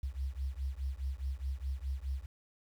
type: beating tone pair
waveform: sine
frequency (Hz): 64.8 / 69.6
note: C2 / C#2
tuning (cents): -16 / +8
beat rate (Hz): 4.8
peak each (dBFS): -37 / -38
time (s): 0.03-2.26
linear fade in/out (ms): 5
effects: 10-bit

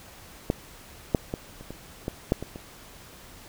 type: clicks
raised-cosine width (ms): 2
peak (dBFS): -9 / -6 / -15 / -28 / -23 / -15 / -7 / -20 / -24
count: 9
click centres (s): 0.501 / 1.148 / 1.339 / 1.61 / 1.706 / 2.081 / 2.321 / 2.426 / 2.559
effects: pink hiss -48 dBFS RMS until 3.48 s

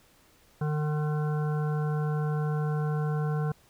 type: harmonic tone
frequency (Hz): 151.1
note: D3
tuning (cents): +50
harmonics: 1 / 3 / 5 / 7 / 9 / 10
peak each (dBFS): -26 / -36 / -40 / -43 / -45 / -46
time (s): 0.61-3.52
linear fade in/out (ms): 5
effects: pink hiss -61 dBFS RMS until 3.69 s

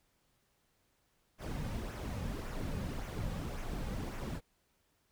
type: noise with flanger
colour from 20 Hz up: brown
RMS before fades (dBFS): -39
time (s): 1.38-4.41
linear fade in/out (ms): 50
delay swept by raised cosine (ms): 0.22 to 3.02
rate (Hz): 1.8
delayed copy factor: -0.5
effects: pink hiss -75 dBFS RMS until 5.11 s

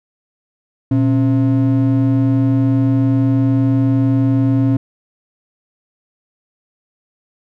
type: ring-modulated tone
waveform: triangle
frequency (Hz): 195.7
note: G3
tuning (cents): -3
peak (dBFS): -6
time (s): 0.91-4.77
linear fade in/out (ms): 5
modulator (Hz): 75.6
effects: none

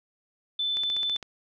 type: tone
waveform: sine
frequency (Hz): 3520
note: A7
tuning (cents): 0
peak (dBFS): -25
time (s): 0.59-1.17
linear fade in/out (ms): 5
type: click train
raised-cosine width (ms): 0.2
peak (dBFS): -22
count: 8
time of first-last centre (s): 0.77-1.228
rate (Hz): 15.3
effects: none

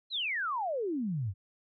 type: exponential sweep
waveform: sine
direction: down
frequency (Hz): 4220 to 88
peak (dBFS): -30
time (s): 0.1-1.34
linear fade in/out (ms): 50
effects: none

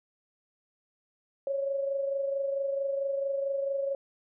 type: tone pair together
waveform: sine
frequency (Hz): 550 / 574.5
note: C#5 / D5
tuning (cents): -14 / -38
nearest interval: minor second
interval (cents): 76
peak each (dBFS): -28 / -38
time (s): 1.47-3.95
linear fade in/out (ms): 2
effects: none

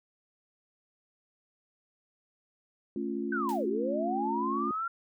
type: chord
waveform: sine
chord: A augmented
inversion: none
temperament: equal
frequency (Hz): 220 / 277.2 / 349.2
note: A3 / C#4 / E#4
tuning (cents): 0 / 0 / 0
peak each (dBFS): -35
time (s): 2.96-4.71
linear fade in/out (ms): 2
type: linear two-way sweep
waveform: sine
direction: down then up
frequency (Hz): 1564 to 354.5 to 1388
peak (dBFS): -30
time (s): 3.32-4.88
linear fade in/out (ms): 5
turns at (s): 3.67
type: noise with exponential decay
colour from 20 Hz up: white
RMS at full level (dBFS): -43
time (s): 3.49-3.69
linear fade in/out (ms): 0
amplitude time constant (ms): 42
effects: none

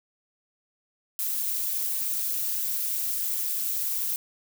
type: noise with amplitude modulation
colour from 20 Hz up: violet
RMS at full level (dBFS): -25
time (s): 1.19-4.16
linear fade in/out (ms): 0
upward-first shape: sine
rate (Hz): 211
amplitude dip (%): 75
effects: none

